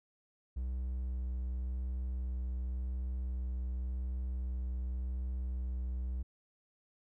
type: tone with vibrato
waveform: triangle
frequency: 62.8 Hz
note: B1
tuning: 30 cents sharp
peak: -32 dBFS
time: 0.56-6.23 s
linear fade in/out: 10 ms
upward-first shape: sine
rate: 0.9 Hz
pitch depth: 10 cents each way
effects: none